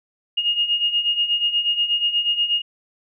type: beating tone pair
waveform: sine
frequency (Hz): 2847 / 2855.3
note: F7 / F7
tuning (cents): +33 / +38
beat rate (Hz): 8.3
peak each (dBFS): -24 / -19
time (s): 0.37-2.62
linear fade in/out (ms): 10
effects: none